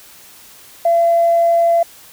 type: tone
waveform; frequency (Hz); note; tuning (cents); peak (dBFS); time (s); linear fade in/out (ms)
sine; 678; E5; +49; -9; 0.85-1.83; 5
effects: tanh soft clip ceiling -5 dBFS + white hiss -42 dBFS RMS until 2.12 s